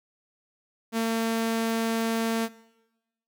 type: tone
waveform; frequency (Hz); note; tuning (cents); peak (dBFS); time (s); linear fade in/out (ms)
sawtooth; 226.6; A#3; -49; -20; 0.92-2.49; 50
effects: noise-tail reverb RT60 1.0 s tail -20 dB re dry